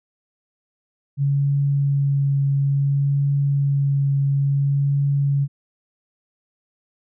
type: tone with vibrato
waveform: sine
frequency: 140 Hz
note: C#3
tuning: 18 cents sharp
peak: -16 dBFS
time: 1.17-5.48 s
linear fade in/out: 50 ms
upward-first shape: triangle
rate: 0.58 Hz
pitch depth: 13 cents each way
effects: none